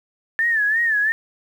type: tone with vibrato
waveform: sine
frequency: 1770 Hz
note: A6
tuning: 10 cents sharp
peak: -16 dBFS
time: 0.39-1.12 s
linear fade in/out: 0 ms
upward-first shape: sine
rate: 2.9 Hz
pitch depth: 110 cents each way
effects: 8-bit